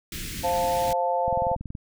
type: band-stop noise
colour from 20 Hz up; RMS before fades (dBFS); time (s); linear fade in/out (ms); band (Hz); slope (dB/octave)
pink; -34; 0.12-0.93; 2; 320 to 1800; 24
type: chord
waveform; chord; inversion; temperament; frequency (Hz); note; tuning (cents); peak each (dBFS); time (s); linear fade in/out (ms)
sine; F major; second; equal with one note detuned; 525.7 / 698.5 / 880; C5 / F5 / A5; +8 / 0 / 0; -26; 0.43-1.56; 20
type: click train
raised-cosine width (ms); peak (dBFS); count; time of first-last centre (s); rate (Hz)
5; -22; 11; 1.28-1.752; 21.2
effects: none